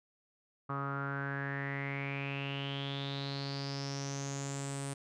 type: tone with low-pass filter sweep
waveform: sawtooth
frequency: 139 Hz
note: C#3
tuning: 5 cents sharp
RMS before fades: -38 dBFS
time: 0.69-4.94 s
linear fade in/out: 10 ms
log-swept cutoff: 1200 to 8900 Hz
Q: 8.5
effects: none